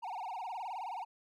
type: tone with vibrato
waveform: triangle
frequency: 830.6 Hz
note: G#5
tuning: in tune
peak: -36 dBFS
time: 0.02-1.05 s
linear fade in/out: 20 ms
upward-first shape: sine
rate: 19 Hz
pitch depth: 240 cents each way
effects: none